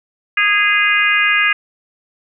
harmonic tone with a mistuned harmonic, 412.8 Hz, G#4, 10 cents flat, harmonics 3 / 4 / 5 / 6 / 7, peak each -21 / -16 / -16 / -17 / -22 dBFS, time 0.37-1.53 s, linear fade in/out 5 ms, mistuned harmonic 7, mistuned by -45 cents, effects none

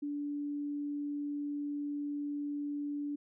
sine tone, 290 Hz, D4, 22 cents flat, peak -34 dBFS, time 0.02-3.16 s, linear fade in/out 10 ms, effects none

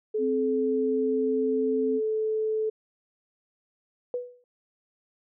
sine tone with pitch glide, 430 to 435.5 Hz, A4 to A4, -40 to -18 cents, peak -24 dBFS, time 0.14-2.7 s, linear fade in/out 10 ms, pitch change +22 cents, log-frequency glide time 0.28-1.73 s
sine tone, 261.6 Hz, C4, in tune, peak -27 dBFS, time 0.18-2.01 s, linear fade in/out 50 ms
sine tone with exponential decay, 491.6 Hz, B4, 8 cents flat, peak -24 dBFS, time 4.14-4.44 s, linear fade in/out 1 ms, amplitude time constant 65 ms
effects none

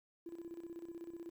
triangle tone with tremolo, 338.3 Hz, E4, 45 cents sharp, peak -39 dBFS, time 0.26-1.3 s, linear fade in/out 5 ms, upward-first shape square, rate 16 Hz, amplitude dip 75%, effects tanh soft clip ceiling -41 dBFS + 12-bit

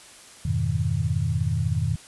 sine chord, F half-diminished seventh, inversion none, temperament equal, 87.31 / 103.83 / 123.47 / 155.56 Hz, F2 / Ab2 / Cb3 / Eb3, 0 / 0 / 0 / 0 cents, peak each -27 dBFS, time 0.45-1.96 s, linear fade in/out 5 ms, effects white hiss -47 dBFS RMS until 2.07 s + resampled to 24000 Hz

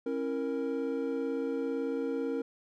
triangle chord, A# diminished, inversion first, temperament equal with one note detuned, 271.6 / 329.6 / 466.2 Hz, C#4 / E4 / A#4, -35 / 0 / 0 cents, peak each -32 / -37 / -31 dBFS, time 0.06-2.42 s, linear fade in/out 5 ms, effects none

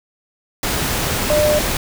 sine tone in noise, 601 Hz, D5, 40 cents sharp, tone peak -13 dBFS, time 1.3-1.59 s, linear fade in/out 2 ms, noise pink, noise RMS -20 dBFS, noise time 0.63-1.77 s, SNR +4 dB, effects none

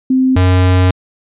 sine / square tone pair in turn, 260 / 91.66 Hz, C4 / F#2, -11 / -16 cents, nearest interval octave + tritone, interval 1805 cents, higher first, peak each -8 dBFS, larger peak neither, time 0.1-0.36 / 0.36-0.91 s, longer second, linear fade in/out 5 ms, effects resampled to 8000 Hz

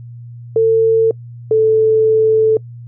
sine tone pair in turn, 450 / 439.2 Hz, A4 / A4, +39 / -3 cents, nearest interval unison, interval 42 cents, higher first, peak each -8 dBFS, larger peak neither, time 0.56-1.11 / 1.51-2.57 s, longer second, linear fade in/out 2 ms, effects noise-tail reverb RT60 0.1 s tail -25 dB re dry + added 119 Hz sine -30 dBFS peak until 2.87 s

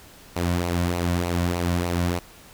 sawtooth tone with flanger, 87.31 Hz, F2, in tune, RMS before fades -24 dBFS, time 0.36-2.19 s, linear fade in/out 5 ms, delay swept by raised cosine 0.58 to 2.48 ms, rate 3.3 Hz, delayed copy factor -0.55, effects pink hiss -48 dBFS RMS until 2.53 s

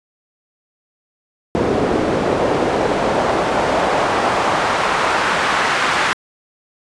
pink noise with band-pass filter sweep, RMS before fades -17 dBFS, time 1.55-6.13 s, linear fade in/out 0 ms, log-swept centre 370 to 1500 Hz, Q 1.1, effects resampled to 22050 Hz

